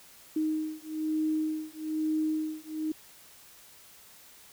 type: beating tone pair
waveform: sine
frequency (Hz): 311.1 / 312.2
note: D#4 / D#4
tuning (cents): 0 / +6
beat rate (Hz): 1.1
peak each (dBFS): -31 / -31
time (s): 0.36-2.92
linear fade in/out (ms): 5
effects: white hiss -54 dBFS RMS until 4.52 s